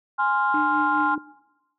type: chord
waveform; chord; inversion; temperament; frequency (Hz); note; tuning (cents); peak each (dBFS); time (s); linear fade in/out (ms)
sine; F minor; first; equal; 830.6 / 1046.5 / 1396.9; Ab5 / C6 / F6; 0 / 0 / 0; -23; 0.18-1.16; 20
type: tone with tremolo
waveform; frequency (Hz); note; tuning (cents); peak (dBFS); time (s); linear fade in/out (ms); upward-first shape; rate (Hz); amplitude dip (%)
sine; 300.8; D4; +42; -23; 0.54-1.18; 2; triangle; 4.8; 50
effects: noise-tail reverb RT60 1.0 s tail -21 dB re dry + tanh soft clip ceiling -10 dBFS